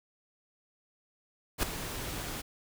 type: noise with ADSR envelope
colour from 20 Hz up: pink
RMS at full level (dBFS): -27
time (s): 1.58-2.42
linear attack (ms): 51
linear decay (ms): 3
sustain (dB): -11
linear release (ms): 13
effects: none